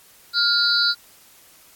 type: tone cluster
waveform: sine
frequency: 1410 / 3993 / 4424 / 4874 Hz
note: F6 / B7 / C#8 / D#8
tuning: +16 / +18 / -4 / -37 cents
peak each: -21 / -21 / -21 / -25 dBFS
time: 0.33-0.95 s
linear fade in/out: 50 ms
effects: white hiss -51 dBFS RMS until 1.75 s + AAC 64 kbps